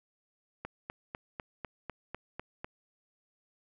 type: click train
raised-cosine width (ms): 0.5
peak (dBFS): -23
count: 9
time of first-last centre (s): 0.65-2.645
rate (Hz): 4.01
effects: none